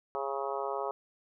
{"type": "harmonic tone with a mistuned harmonic", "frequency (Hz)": 137.4, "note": "C#3", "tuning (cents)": -15, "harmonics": [3, 4, 5, 6, 7, 8, 9], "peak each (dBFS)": [-37, -38, -39, -40, -40, -41, -42], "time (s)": [0.15, 0.91], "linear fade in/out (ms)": 0, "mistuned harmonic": 9, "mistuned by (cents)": 40, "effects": []}